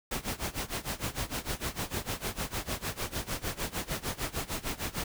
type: noise with tremolo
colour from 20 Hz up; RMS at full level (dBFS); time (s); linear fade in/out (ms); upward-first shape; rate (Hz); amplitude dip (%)
pink; -32; 0.11-5.04; 5; sine; 6.6; 90
effects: none